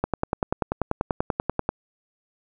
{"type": "click train", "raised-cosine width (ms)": 1, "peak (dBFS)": -8, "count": 18, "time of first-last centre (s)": [0.04, 1.69], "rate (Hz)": 10.3, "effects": []}